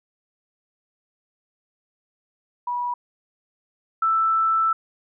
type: tone pair in turn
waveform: sine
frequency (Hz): 973 / 1323.4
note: B5 / E6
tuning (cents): -26 / +6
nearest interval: perfect fourth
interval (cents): 532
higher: second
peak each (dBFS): -23 / -17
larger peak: second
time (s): 2.67-2.94 / 4.02-4.73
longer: second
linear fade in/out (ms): 5
effects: none